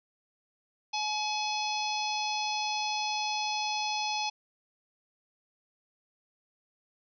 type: harmonic tone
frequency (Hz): 849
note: G#5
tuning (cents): +38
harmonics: 1 / 3 / 4 / 5 / 6 / 7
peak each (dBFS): -32 / -36 / -39 / -39 / -38 / -41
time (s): 0.93-4.3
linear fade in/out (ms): 10
effects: none